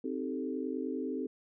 sine chord, A half-diminished seventh, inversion first, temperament equal with one note detuned, 261.6 / 311.1 / 389.1 / 440 Hz, C4 / Eb4 / G4 / A4, 0 / 0 / -13 / 0 cents, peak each -36 / -39 / -40 / -40 dBFS, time 0.04-1.27 s, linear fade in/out 5 ms, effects none

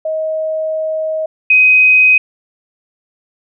sine tone pair in turn, 631 / 2515 Hz, D#5 / D#7, +24 / +18 cents, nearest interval 2 octaves, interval 2394 cents, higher second, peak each -15 / -5 dBFS, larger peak second, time 0.05-1.26 / 1.5-2.18 s, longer first, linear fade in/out 5 ms, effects none

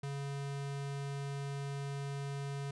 square tone, 140 Hz, C#3, 18 cents sharp, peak -38 dBFS, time 0.03-2.71 s, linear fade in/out 5 ms, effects resampled to 22050 Hz

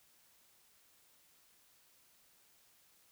silence, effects white hiss -68 dBFS RMS until 3.11 s

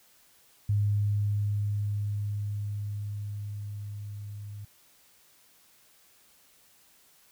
sine tone with level ramp, 103 Hz, G#2, 14 cents flat, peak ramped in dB -22 to -38 dBFS, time 0.69-4.65 s, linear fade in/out 5 ms, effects white hiss -61 dBFS RMS until 7.31 s

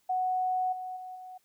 sine tone with level steps, 740 Hz, F#5, in tune, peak -26 / -35 / -39 / -42 dBFS, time 0.09-1.38 s, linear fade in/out 10 ms, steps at 0.72 / 0.96 / 1.15 s, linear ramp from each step 10 ms, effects white hiss -71 dBFS RMS until 1.44 s

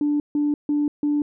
sine tone bursts, 293.7 Hz, D4, in tune, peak -17 dBFS, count 4, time 0.01-1.22 s, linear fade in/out 2 ms, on 190 ms, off 150 ms, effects tanh soft clip ceiling -14 dBFS

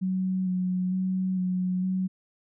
sine tone with vibrato, 185 Hz, F#3, in tune, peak -24 dBFS, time 0.01-2.08 s, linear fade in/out 20 ms, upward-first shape square, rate 1.1 Hz, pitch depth 17 cents each way, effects none

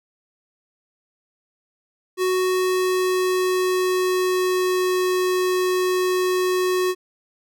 square tone with pitch glide, 370 to 367.2 Hz, F#4 to F#4, 0 to -13 cents, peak -19 dBFS, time 2.17-6.95 s, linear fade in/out 50 ms, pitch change -13 cents, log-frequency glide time 2.46-5.08 s, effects none

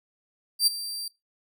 sawtooth tone with ADSR envelope, 4699 Hz, D8, in tune, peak -13 dBFS, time 0.59-1.08 s, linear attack 79 ms, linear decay 16 ms, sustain -16 dB, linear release 3 ms, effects noise-tail reverb RT60 0.2 s tail -20 dB re dry

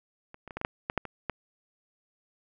clicks, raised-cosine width 0.5 ms, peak -30 / -28 / -26 / -19 / -20 / -10 / -14 / -11 / -23 / -15 dBFS, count 10, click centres 0.344 / 0.477 / 0.508 / 0.57 / 0.614 / 0.649 / 0.899 / 0.977 / 1.053 / 1.297 s, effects none

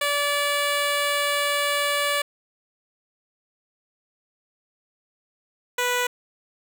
10% pulse tone pair in turn, 577 / 492.2 Hz, D5 / B4, -31 / -6 cents, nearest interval minor third, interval 275 cents, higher first, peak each -13 dBFS, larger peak neither, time 0.01-2.22 / 5.78-6.07 s, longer first, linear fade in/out 5 ms, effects none

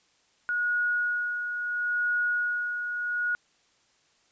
sine tone with tremolo, 1450 Hz, F#6, 35 cents flat, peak -23 dBFS, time 0.49-3.35 s, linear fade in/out 0 ms, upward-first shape sine, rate 0.74 Hz, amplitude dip 50%, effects white hiss -66 dBFS RMS until 4.31 s + resampled to 16000 Hz

